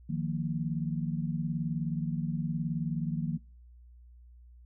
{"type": "chord", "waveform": "sine", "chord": "Eb suspended second", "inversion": "none", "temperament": "equal with one note detuned", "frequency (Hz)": [155.56, 174.61, 232], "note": ["Eb3", "F3", "Bb3"], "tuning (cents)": [0, 0, -8], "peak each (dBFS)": [-32, -34, -36], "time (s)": [0.09, 3.38], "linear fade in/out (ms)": 10, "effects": ["noise-tail reverb RT60 0.4 s tail -25 dB re dry", "added 60 Hz sine -51 dBFS peak until 4.65 s"]}